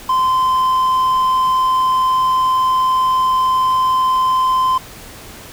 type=tone; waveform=triangle; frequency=1033 Hz; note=C6; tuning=22 cents flat; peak=-10 dBFS; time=0.09-4.78 s; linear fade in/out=5 ms; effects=pink hiss -36 dBFS RMS until 5.52 s